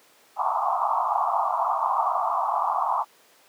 white band-pass noise, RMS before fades -24 dBFS, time 0.36-3.05 s, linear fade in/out 50 ms, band 670 to 1200 Hz, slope 96 dB/octave, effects pink hiss -56 dBFS RMS until 3.48 s + high-pass 400 Hz 12 dB/octave

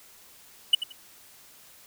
triangle tone with echo, 2960 Hz, F#7, in tune, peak -12 dBFS, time 0.73-0.75 s, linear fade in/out 5 ms, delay 87 ms, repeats 2, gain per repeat -13 dB, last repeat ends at 0.924 s, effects white hiss -53 dBFS RMS until 1.86 s

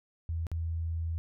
sine tone with dropouts, 82.41 Hz, E2, in tune, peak -30 dBFS, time 0.29-1.18 s, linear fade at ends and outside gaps 0 ms, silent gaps 0.468-0.516 s, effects none

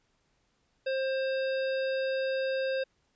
harmonic tone with a mistuned harmonic, 530 Hz, C5, 22 cents sharp, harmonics 1 / 3 / 5 / 7 / 9, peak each -28 / -38 / -42 / -45 / -47 dBFS, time 0.86-2.84 s, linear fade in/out 10 ms, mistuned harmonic 9, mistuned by +29 cents, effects pink hiss -73 dBFS RMS until 3.15 s + resampled to 16000 Hz

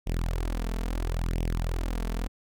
sawtooth tone with flanger, 41.98 Hz, E1, 32 cents sharp, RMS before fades -29 dBFS, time 0.06-2.28 s, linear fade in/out 20 ms, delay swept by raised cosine 0.34 to 4.54 ms, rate 0.74 Hz, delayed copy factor +0.75, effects none

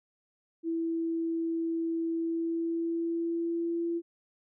sine tone with pitch glide, 330 to 338.5 Hz, E4 to E4, +2 to +46 cents, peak -28 dBFS, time 0.63-4.02 s, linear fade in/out 50 ms, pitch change +44 cents, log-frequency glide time 2.12-3.89 s, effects none

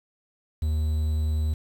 triangle tone with quantisation, 77.6 Hz, D#2, 4 cents flat, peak -20 dBFS, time 0.62-1.54 s, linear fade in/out 5 ms, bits 8, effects none

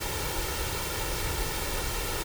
pink noise with comb filter, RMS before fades -31 dBFS, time 0-2.24 s, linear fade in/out 20 ms, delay 2.2 ms, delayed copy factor +0.6, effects none

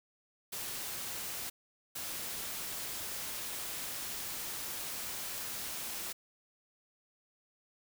white noise bursts at uneven times, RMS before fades -40 dBFS, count 2, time 0.52-1.5 / 1.95-6.13 s, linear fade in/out 10 ms, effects none

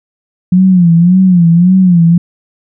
sine tone with vibrato, 177.4 Hz, F3, 27 cents sharp, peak -3 dBFS, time 0.52-2.18 s, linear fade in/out 5 ms, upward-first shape sine, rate 1.8 Hz, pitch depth 110 cents each way, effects none

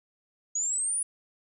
sine exponential sweep, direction up, 6700 to 9890 Hz, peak -26 dBFS, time 0.55-1.03 s, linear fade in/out 5 ms, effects none

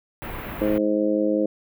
pink band-stop noise, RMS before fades -33 dBFS, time 0.22-0.78 s, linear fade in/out 0 ms, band 2600 to 15000 Hz, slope 24 dB/octave
harmonic tone, 105.3 Hz, G#2, 24 cents sharp, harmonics 2 / 3 / 4 / 5 / 6, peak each -27 / -22 / -29 / -23 / -34 dBFS, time 0.61-1.46 s, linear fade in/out 5 ms
effects none

